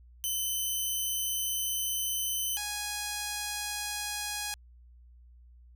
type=tone pair in turn; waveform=5% pulse; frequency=3045 / 829.7 Hz; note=F#7 / G#5; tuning=+49 / -2 cents; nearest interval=octave + major seventh; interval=2251 cents; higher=first; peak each=-21 dBFS; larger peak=neither; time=0.24-2.57 / 2.57-4.54 s; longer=first; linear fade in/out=0 ms; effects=added 60 Hz sine -52 dBFS peak until 5.75 s